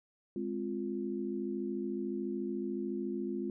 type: chord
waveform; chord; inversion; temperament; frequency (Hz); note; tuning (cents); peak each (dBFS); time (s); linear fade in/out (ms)
sine; F minor; first; equal; 207.7 / 261.6 / 349.2; Ab3 / C4 / F4; 0 / 0 / 0; -38 / -39 / -37; 0.36-3.5; 2
effects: none